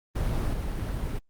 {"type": "noise with level steps", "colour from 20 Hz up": "brown", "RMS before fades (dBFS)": [-27, -30], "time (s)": [0.15, 1.19], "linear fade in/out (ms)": 10, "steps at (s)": 0.53, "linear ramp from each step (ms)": 2, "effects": ["Opus 32 kbps"]}